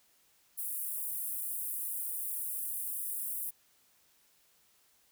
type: high-pass noise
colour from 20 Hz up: pink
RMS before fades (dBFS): -37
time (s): 0.57-3.51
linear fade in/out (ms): 20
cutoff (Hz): 9500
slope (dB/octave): 48
effects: white hiss -68 dBFS RMS until 5.11 s